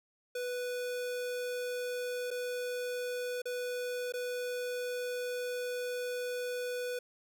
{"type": "tone with dropouts", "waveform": "square", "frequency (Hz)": 493.9, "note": "B4", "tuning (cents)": 0, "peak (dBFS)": -35, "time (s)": [0.35, 6.99], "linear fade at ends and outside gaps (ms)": 5, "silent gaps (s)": [[2.306, 2.311], [3.419, 3.455], [4.123, 4.137]], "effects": []}